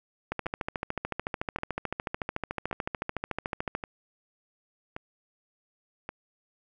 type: two click trains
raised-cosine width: 0.5 ms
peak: -15 / -20 dBFS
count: 48 / 6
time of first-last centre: 0.32-3.751 / 0.46-6.091 s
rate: 13.7 / 0.888 Hz
effects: none